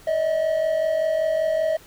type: tone pair together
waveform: triangle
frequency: 592.8 / 638 Hz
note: D5 / D#5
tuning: +16 / +43 cents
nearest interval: minor second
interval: 127 cents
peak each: -25 / -18 dBFS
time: 0.07-1.77 s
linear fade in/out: 5 ms
effects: pink hiss -49 dBFS RMS until 1.86 s